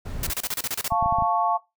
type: noise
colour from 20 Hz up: brown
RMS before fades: -31 dBFS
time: 0.05-0.31 s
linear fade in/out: 10 ms
type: noise bursts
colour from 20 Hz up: white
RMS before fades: -27 dBFS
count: 10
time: 0.23-0.88 s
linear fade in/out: 2 ms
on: 38 ms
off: 30 ms
type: chord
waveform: sine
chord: F augmented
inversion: none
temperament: equal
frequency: 698.5 / 880 / 1108.7 Hz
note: F5 / A5 / C#6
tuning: 0 / 0 / 0 cents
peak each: -24 dBFS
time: 0.9-1.58 s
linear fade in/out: 20 ms
type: clicks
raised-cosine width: 5 ms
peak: -19 dBFS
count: 6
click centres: 0.922 / 1.026 / 1.06 / 1.125 / 1.186 / 1.223 s
effects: noise-tail reverb RT60 0.2 s tail -18 dB re dry